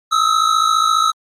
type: tone pair together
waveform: square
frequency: 1263.8 / 1318.5 Hz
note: D#6 / E6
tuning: +27 / 0 cents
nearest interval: minor second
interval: 73 cents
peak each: -16 dBFS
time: 0.11-1.12 s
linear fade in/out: 20 ms
effects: low-pass 7000 Hz 12 dB/octave + Opus 48 kbps